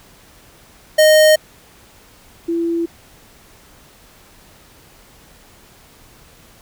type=tone pair in turn; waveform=square / sine; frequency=619 / 336.3 Hz; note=D#5 / E4; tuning=-9 / +35 cents; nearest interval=major seventh; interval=1056 cents; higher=first; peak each=-8 / -16 dBFS; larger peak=first; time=0.98-1.36 / 2.48-2.86 s; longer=neither; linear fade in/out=10 ms; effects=pink hiss -47 dBFS RMS until 6.61 s